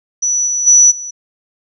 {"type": "tone with level steps", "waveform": "sine", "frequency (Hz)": 5920, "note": "F#8", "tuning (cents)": 0, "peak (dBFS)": [-12, -14, -4, -23], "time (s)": [0.22, 1.11], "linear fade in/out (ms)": 10, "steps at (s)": [0.46, 0.66, 0.9], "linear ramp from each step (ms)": 20, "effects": []}